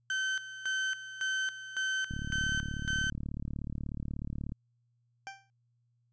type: tone with tremolo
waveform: 35% pulse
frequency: 1538 Hz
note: G6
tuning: 33 cents flat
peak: -28 dBFS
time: 0.1-3.1 s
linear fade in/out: 2 ms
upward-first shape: square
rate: 1.8 Hz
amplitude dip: 75%
type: click train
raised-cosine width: 5 ms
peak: -25 dBFS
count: 89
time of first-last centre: 2.11-4.521 s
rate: 36.5 Hz
type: tone with exponential decay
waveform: 20% pulse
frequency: 784 Hz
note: G5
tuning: in tune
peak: -32 dBFS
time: 5.27-5.5 s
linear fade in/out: 0 ms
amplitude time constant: 49 ms
effects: added 119 Hz sine -70 dBFS peak until 6.12 s + resampled to 16000 Hz